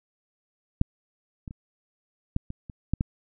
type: clicks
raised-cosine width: 5 ms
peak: -7 / -24 / -27 / -12 / -22 / -26 / -11 / -12 dBFS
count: 8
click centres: 0.814 / 1.478 / 1.509 / 2.364 / 2.504 / 2.698 / 2.936 / 3.009 s
effects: none